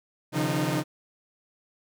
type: tone cluster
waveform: sawtooth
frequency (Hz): 135 / 151.2 / 173.2 / 307.7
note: C#3 / D#3 / F3 / D#4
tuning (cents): -45 / -49 / -14 / -19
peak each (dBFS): -26 / -27 / -27 / -25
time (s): 0.32-0.84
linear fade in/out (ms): 50
effects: none